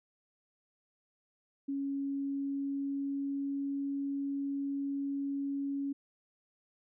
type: tone with pitch glide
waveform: sine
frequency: 277.2 to 278.8 Hz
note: C#4 to C#4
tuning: 0 to +10 cents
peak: -32 dBFS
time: 1.68-5.93 s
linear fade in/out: 10 ms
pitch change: +10 cents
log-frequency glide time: 1.99-3.8 s
effects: none